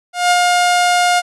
sawtooth tone with ADSR envelope, 711 Hz, F5, 31 cents sharp, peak -5 dBFS, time 0.13-1.22 s, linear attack 180 ms, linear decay 36 ms, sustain -2 dB, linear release 36 ms, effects resampled to 24000 Hz

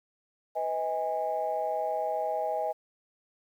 sine tone cluster, 499.5 / 634 / 820 Hz, B4 / D#5 / G#5, +20 / +32 / -22 cents, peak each -35 / -30 / -31 dBFS, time 0.55-2.73 s, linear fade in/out 20 ms, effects tanh soft clip ceiling -19 dBFS + 10-bit

